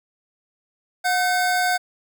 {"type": "tone pair together", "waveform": "square", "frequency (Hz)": [725, 1529.1], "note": ["F#5", "G6"], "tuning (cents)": [-35, -43], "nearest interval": "octave + minor second", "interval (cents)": 1292, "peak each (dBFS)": [-21, -23], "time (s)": [1.04, 1.78], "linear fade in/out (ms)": 20, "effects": []}